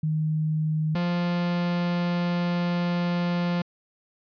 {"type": "tone pair in turn", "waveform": ["sine", "45% pulse"], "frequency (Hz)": [155.6, 174.66], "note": ["D#3", "F3"], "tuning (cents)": [0, 0], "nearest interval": "major second", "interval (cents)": 200, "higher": "second", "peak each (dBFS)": [-22, -23], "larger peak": "first", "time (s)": [[0.03, 0.95], [0.95, 3.62]], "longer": "second", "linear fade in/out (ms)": 5, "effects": ["resampled to 11025 Hz"]}